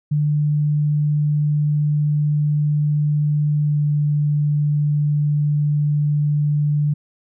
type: tone with pitch glide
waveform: sine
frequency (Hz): 148.7 to 147.67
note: D3 to D3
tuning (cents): +22 to +10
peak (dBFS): -15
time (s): 0.11-6.94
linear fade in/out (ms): 10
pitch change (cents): -12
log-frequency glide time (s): 3.63-3.78
effects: none